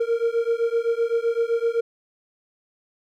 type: beating tone pair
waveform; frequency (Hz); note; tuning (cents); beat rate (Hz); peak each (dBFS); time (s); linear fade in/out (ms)
triangle; 460 / 467.8; A#4 / A#4; -23 / +6; 7.8; -21 / -21; 0-1.81; 10
effects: none